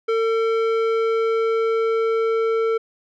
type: tone with low-pass filter sweep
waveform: square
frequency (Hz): 450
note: A4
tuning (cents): +39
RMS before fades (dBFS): -20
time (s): 0.08-2.78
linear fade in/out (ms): 10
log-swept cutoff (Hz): 2400 to 1600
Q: 0.75
effects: none